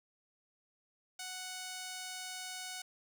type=tone; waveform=5% pulse; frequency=740 Hz; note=F#5; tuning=in tune; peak=-30 dBFS; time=1.19-2.82 s; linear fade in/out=5 ms; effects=none

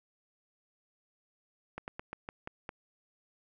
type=slowing click train; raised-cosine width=0.5 ms; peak=-24 dBFS; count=7; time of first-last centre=1.78-2.691 s; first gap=99 ms; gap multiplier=1.17; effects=none

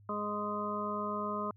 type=harmonic tone; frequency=207.7 Hz; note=G#3; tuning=in tune; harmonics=1 / 2 / 3 / 5 / 6; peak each=-39 / -41 / -41 / -38 / -38 dBFS; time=0.09-1.51 s; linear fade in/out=2 ms; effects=added 102 Hz sine -56 dBFS peak until 1.56 s

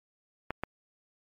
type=clicks; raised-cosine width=0.5 ms; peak=-16 / -16 dBFS; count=2; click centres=0.506 / 0.636 s; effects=MP3 64 kbps

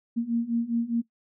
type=beating tone pair; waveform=sine; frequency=230.6 / 235.5 Hz; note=A#3 / A#3; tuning=-19 / +18 cents; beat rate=4.9 Hz; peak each=-28 / -26 dBFS; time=0.16-1.02 s; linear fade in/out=20 ms; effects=noise-tail reverb RT60 0.1 s tail -19 dB re dry

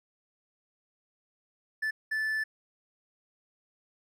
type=tone bursts at uneven times; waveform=triangle; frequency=1750 Hz; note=A6; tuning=10 cents flat; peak=-26 dBFS; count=2; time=1.82-1.91 / 2.11-2.44 s; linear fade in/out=10 ms; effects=none

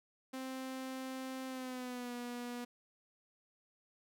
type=tone with pitch glide; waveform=sawtooth; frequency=261.6 to 242.7 Hz; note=C4 to B3; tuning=0 to -30 cents; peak=-37 dBFS; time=0.33-2.65 s; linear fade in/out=10 ms; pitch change=-130 cents; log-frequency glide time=1.47-2.13 s; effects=none

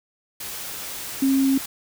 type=tone in noise; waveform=sine; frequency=269.5 Hz; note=C#4; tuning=49 cents flat; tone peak=-16 dBFS; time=1.22-1.58 s; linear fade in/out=5 ms; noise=white; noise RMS=-33 dBFS; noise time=0.4-1.66 s; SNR=+14 dB; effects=none

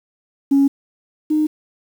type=tone pair in turn; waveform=sine; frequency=277.2 / 306.7 Hz; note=C#4 / D#4; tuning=0 / -25 cents; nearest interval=major second; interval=175 cents; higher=second; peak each=-9 / -13 dBFS; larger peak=first; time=0.51-0.68 / 1.3-1.47 s; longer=neither; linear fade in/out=10 ms; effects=tanh soft clip ceiling -7 dBFS + 7-bit

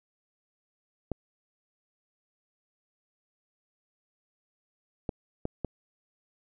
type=clicks; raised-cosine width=2 ms; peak=-17 dBFS; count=4; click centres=1.117 / 5.092 / 5.454 / 5.647 s; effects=none

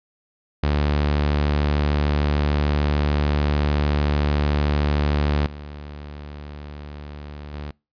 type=tone with level steps; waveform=sawtooth; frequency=73.42 Hz; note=D2; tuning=in tune; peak=-14 / -30 / -26 dBFS; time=0.63-7.71 s; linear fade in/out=5 ms; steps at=5.46 / 7.53 s; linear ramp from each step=2 ms; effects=noise-tail reverb RT60 0.3 s tail -26 dB re dry + resampled to 11025 Hz

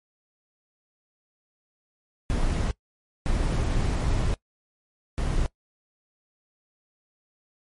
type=noise bursts at uneven times; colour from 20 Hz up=brown; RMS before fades=-24 dBFS; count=3; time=2.3-2.71 / 3.26-4.34 / 5.18-5.46 s; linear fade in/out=0 ms; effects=noise-tail reverb RT60 0.1 s tail -21 dB re dry + MP3 48 kbps

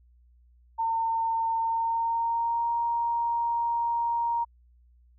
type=tone with pitch glide; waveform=sine; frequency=908 to 936.2 Hz; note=A#5 to A#5; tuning=-46 to +7 cents; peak=-24 dBFS; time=0.78-4.45 s; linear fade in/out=20 ms; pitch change=+53 cents; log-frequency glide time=1.59-2.72 s; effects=added 60 Hz sine -56 dBFS peak until 5.18 s

